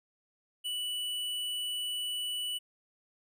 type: tone with tanh clipping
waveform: sine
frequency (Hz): 2960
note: F#7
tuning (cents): 0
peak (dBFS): -34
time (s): 0.64-2.59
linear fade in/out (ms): 20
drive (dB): 15
effects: none